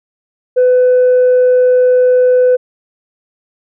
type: tone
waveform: sine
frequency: 502 Hz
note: B4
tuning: 28 cents sharp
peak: -4 dBFS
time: 0.56-2.57 s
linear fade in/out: 20 ms
effects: tanh soft clip ceiling -4 dBFS